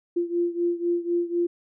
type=beating tone pair; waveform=sine; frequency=344.7 / 348.7 Hz; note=F4 / F4; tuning=-23 / -3 cents; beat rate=4 Hz; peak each=-24 / -27 dBFS; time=0.16-1.47 s; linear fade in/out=10 ms; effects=none